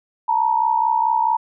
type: tone pair together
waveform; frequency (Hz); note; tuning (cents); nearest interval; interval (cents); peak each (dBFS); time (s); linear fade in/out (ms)
sine; 886 / 950.6; A5 / A#5; +12 / +34; minor second; 122; -18; 0.28-1.37; 10
effects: none